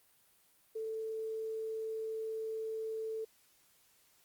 sine tone with quantisation, 442.2 Hz, A4, 9 cents sharp, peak -36 dBFS, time 0.75-3.25 s, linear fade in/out 10 ms, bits 11, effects white hiss -68 dBFS RMS until 4.24 s + Opus 32 kbps

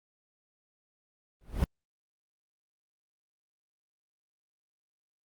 brown noise with exponential growth, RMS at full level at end -23 dBFS, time 1.41-1.64 s, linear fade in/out 1 ms, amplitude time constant 50 ms, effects Opus 32 kbps

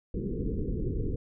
pink low-pass noise, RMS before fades -31 dBFS, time 0.14-1.16 s, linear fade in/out 5 ms, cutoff 470 Hz, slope 96 dB/octave, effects none

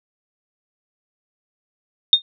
sine tone with exponential decay, 3670 Hz, A#7, 28 cents flat, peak -3 dBFS, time 2.13-2.22 s, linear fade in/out 1 ms, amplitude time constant 18 ms, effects none

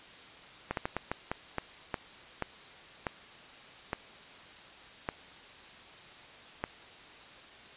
slowing click train, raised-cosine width 0.5 ms, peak -16 dBFS, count 13, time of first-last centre 0.71-6.639 s, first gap 62 ms, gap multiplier 1.34, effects white hiss -51 dBFS RMS until 7.76 s + resampled to 8000 Hz

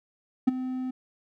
triangle tone with ADSR envelope, 256.5 Hz, C4, 34 cents flat, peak -12 dBFS, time 0.47-0.91 s, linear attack 11 ms, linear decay 17 ms, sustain -15 dB, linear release 9 ms, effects none

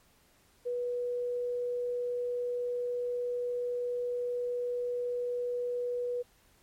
sine tone, 488.2 Hz, B4, 20 cents flat, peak -30 dBFS, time 0.65-6.23 s, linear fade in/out 20 ms, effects pink hiss -65 dBFS RMS until 6.62 s + MP3 64 kbps

